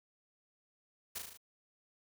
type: noise with echo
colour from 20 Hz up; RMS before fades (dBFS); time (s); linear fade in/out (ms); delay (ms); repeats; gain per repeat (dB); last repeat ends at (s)
white; -40; 1.15-1.19; 10; 37; 5; -3; 1.375
effects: none